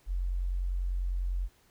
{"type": "tone", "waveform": "sine", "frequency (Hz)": 45.04, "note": "F#1", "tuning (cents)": -46, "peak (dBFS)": -28, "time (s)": [0.06, 1.49], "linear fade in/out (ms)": 50, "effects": ["pink hiss -65 dBFS RMS until 1.7 s"]}